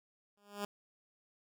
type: tone with exponential growth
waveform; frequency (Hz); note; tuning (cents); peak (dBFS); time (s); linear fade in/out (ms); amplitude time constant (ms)
10% pulse; 204.1; G#3; -30; -26; 0.37-0.65; 2; 59
effects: none